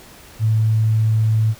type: tone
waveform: sine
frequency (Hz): 110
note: A2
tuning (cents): 0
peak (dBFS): -13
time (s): 0.39-1.55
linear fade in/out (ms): 50
effects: pink hiss -43 dBFS RMS until 1.59 s

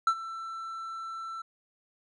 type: tone with ADSR envelope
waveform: triangle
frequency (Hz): 1336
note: E6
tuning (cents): +23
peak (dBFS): -17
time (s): 0.07-1.42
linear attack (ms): 3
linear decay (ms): 67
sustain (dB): -17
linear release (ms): 7
effects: resampled to 22050 Hz

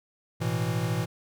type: chord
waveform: square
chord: A suspended second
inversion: none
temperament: equal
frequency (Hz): 110 / 123.47 / 164.81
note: A2 / B2 / E3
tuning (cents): 0 / 0 / 0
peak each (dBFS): -31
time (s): 0.4-1.06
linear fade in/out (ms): 20
effects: none

